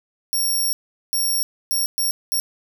10% pulse tone bursts at uneven times, 5560 Hz, F8, 9 cents flat, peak -13 dBFS, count 5, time 0.33-0.73 / 1.13-1.43 / 1.71-1.86 / 1.98-2.11 / 2.32-2.4 s, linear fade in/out 0 ms, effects none

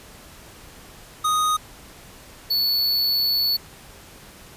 square tone pair in turn, 1244.5 / 4435 Hz, D#6 / C#8, 0 / 0 cents, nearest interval octave + minor seventh, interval 2200 cents, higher second, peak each -19 / -19 dBFS, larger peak neither, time 1.24-1.57 / 2.5-3.57 s, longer second, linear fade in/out 10 ms, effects pink hiss -45 dBFS RMS until 4.56 s + resampled to 32000 Hz

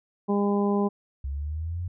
harmonic tone, 202.5 Hz, G#3, 43 cents flat, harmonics 1 / 2 / 3 / 4 / 5, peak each -23 / -26 / -35 / -33 / -34 dBFS, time 0.28-0.89 s, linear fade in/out 20 ms
sine exponential sweep, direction up, 66.9 to 90.9 Hz, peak -28 dBFS, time 1.24-1.88 s, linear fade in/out 5 ms
effects none

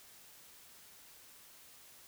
silence, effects white hiss -58 dBFS RMS until 2.07 s

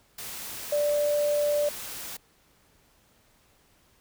sine tone in noise, 587.3 Hz, D5, in tune, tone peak -22 dBFS, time 0.72-1.69 s, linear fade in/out 5 ms, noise white, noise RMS -38 dBFS, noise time 0.18-2.17 s, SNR +13 dB, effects pink hiss -63 dBFS RMS until 4 s

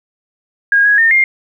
sine tone with pitch steps, 1631 / 1663 / 1820 / 2117 Hz, G#6 / G#6 / A#6 / C7, -32 / +2 / -42 / +20 cents, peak -7 dBFS, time 0.72-1.24 s, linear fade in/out 2 ms, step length 130 ms, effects 8-bit

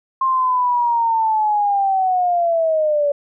sine linear sweep, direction down, 1063 to 569 Hz, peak -14 dBFS, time 0.21-3.12 s, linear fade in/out 5 ms, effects none

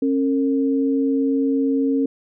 sine tone pair together, 271.8 / 457.1 Hz, C#4 / A#4, -34 / -34 cents, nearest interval major sixth, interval 900 cents, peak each -17 / -24 dBFS, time 0.02-2.06 s, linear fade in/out 5 ms, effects none

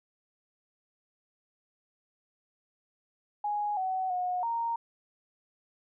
sine tone with pitch steps, 830 / 752 / 725 / 928 Hz, G#5 / F#5 / F#5 / A#5, -1 / +28 / -35 / -8 cents, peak -28 dBFS, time 3.44-4.76 s, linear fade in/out 5 ms, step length 330 ms, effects none

